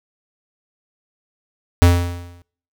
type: tone with exponential decay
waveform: square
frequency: 87.31 Hz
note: F2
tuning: in tune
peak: -6 dBFS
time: 1.82-2.42 s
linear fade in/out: 0 ms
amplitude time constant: 130 ms
effects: noise-tail reverb RT60 0.5 s tail -23 dB re dry